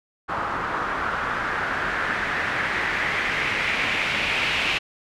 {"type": "noise with low-pass filter sweep", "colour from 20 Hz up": "white", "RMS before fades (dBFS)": -25, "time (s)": [0.28, 4.79], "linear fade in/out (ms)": 20, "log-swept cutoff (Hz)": [1200, 2700], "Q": 2.9, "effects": []}